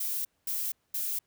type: noise bursts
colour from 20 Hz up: violet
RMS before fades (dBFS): -32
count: 3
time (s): 0-1.19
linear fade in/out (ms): 5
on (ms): 250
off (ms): 220
effects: pink hiss -74 dBFS RMS until 1.26 s + high-pass 60 Hz 12 dB/octave